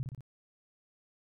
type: tone with echo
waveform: sine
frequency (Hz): 130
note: C3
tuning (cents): -11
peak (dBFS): -31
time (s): 0-0.03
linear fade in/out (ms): 0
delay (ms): 59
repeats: 3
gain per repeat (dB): -4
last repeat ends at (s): 0.207
effects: none